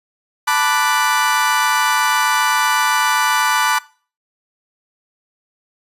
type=chord; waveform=35% pulse; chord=B minor seventh; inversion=third; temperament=equal; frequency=880 / 987.8 / 1174.7 / 1480 Hz; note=A5 / B5 / D6 / F#6; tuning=0 / 0 / 0 / 0 cents; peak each=-18 dBFS; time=0.47-3.79 s; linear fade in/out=10 ms; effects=noise-tail reverb RT60 0.4 s tail -21 dB re dry + resampled to 32000 Hz